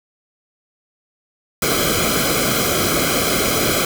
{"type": "noise with comb filter", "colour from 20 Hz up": "pink", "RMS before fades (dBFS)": -18, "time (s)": [1.62, 3.85], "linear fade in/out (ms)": 2, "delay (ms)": 1.1, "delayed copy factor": -0.9, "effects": []}